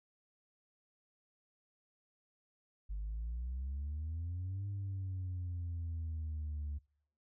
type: exponential two-way sweep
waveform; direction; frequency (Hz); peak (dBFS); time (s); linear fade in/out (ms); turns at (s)
sine; up then down; 49 to 100.7 to 72.2; -35; 2.89-6.79; 20; 4.67
effects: noise-tail reverb RT60 0.6 s tail -26 dB re dry + tanh soft clip ceiling -35 dBFS